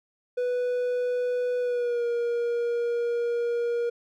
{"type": "tone with pitch glide", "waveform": "triangle", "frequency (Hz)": [493.9, 473.8], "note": ["B4", "A#4"], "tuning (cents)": [0, 28], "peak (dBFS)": -22, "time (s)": [0.37, 3.9], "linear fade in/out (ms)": 10, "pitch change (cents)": -72, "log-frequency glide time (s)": [1.6, 2.05], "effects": []}